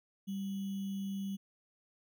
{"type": "tone with sample-and-hold", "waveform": "sine", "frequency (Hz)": 196, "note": "G3", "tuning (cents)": 0, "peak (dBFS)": -35, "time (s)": [0.27, 1.37], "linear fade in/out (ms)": 20, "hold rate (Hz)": 3150, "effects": []}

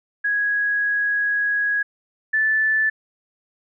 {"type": "tone pair in turn", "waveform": "sine", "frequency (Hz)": [1661.2, 1751.6], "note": ["G#6", "A6"], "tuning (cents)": [0, -8], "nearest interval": "minor second", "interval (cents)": 92, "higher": "second", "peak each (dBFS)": [-18, -16], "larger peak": "second", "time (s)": [[0.24, 1.83], [2.33, 2.9]], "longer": "first", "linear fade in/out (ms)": 10, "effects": []}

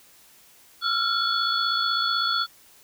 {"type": "tone cluster", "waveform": "sine", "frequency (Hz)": [1345, 1401, 3423, 4398], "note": ["E6", "F6", "A7", "C#8"], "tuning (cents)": [34, 5, -48, -14], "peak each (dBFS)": -27, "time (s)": [0.81, 2.47], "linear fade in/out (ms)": 50, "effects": ["white hiss -54 dBFS RMS until 2.83 s"]}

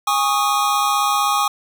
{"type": "chord", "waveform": "square", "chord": "Ab suspended fourth", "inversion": "none", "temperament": "equal with one note detuned", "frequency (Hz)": [819.6, 1108.7, 1244.5], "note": ["Ab5", "Db6", "Eb6"], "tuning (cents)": [-23, 0, 0], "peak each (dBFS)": -21, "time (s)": [0.07, 1.48], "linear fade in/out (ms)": 5, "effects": []}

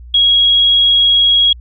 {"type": "tone", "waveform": "sine", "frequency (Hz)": 3307, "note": "G#7", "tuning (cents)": -8, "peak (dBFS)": -7, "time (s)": [0.14, 1.53], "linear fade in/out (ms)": 5, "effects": ["added 60 Hz sine -31 dBFS peak until 1.6 s"]}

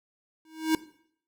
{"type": "tone with exponential growth", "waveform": "square", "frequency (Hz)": 317.7, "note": "D#4", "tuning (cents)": 36, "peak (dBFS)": -19, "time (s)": [0.45, 0.75], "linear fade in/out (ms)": 2, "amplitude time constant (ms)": 64, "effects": ["noise-tail reverb RT60 0.6 s tail -17 dB re dry"]}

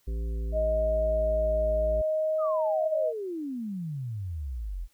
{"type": "harmonic tone", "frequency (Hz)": 56.1, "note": "A1", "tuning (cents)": 34, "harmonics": [1, 3, 5, 7, 9], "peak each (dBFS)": [-28, -44, -48, -45, -53], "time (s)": [0.07, 2.02], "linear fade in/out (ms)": 10}
{"type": "tone with vibrato", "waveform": "sine", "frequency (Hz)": 626, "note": "D#5", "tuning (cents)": 10, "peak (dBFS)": -24, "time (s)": [0.52, 3.13], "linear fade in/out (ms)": 50, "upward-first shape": "sine", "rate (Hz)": 0.58, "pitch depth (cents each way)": 8}
{"type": "exponential sweep", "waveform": "sine", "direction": "down", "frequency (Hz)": [1300, 38.89], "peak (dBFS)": -31, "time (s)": [2.38, 4.88], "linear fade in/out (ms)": 50}
{"effects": ["white hiss -68 dBFS RMS until 4.93 s"]}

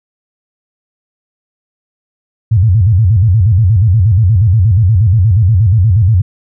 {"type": "tone with vibrato", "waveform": "sine", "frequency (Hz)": 100.6, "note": "G2", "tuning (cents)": 45, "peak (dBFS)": -5, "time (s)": [2.51, 6.22], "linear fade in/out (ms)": 10, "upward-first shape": "square", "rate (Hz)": 8.4, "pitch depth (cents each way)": 200, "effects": []}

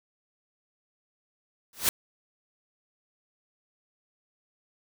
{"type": "noise with exponential growth", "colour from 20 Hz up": "white", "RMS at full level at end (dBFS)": -19, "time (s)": [1.73, 1.89], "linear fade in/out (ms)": 1, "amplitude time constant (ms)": 34, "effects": []}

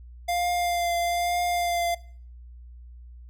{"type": "tone with vibrato", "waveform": "square", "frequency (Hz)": 698, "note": "F5", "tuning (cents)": -1, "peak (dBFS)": -24, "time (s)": [0.28, 1.95], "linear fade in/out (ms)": 10, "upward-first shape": "triangle", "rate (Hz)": 1.1, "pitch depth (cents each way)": 22, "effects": ["noise-tail reverb RT60 0.5 s tail -21 dB re dry", "added 60 Hz sine -42 dBFS peak until 3.29 s"]}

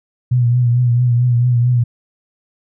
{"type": "tone with vibrato", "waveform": "sine", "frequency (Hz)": 121.9, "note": "B2", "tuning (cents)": -22, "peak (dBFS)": -10, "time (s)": [0.31, 1.84], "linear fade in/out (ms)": 10, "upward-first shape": "triangle", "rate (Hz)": 4.5, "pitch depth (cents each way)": 55, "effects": []}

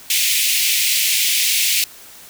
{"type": "high-pass noise", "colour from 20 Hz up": "pink", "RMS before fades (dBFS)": -17, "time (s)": [0.1, 1.84], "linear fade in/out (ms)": 2, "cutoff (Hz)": 2200, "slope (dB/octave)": 48, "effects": ["white hiss -41 dBFS RMS until 2.29 s"]}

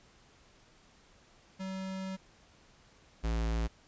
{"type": "tone pair in turn", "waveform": "square", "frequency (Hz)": [190, 55.98], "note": ["F#3", "A1"], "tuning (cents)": [46, 31], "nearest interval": "octave + major sixth", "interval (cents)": 2115, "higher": "first", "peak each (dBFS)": [-37, -30], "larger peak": "second", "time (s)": [[1.59, 2.17], [3.23, 3.68]], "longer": "first", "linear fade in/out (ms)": 20, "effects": ["pink hiss -62 dBFS RMS until 3.87 s", "resampled to 16000 Hz"]}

